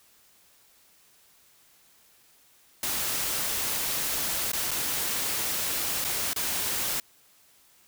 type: noise with dropouts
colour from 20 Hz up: white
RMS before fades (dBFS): -29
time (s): 2.83-7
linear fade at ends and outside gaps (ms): 2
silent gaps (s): 4.518-4.532 / 4.709-4.713 / 6.043-6.047 / 6.333-6.361
effects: white hiss -60 dBFS RMS until 7.87 s